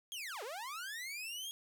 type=linear two-way sweep; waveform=sawtooth; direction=down then up; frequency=3322 to 392 to 3322 Hz; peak=-38 dBFS; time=0.12-1.51 s; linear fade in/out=0 ms; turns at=0.43 s; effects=12-bit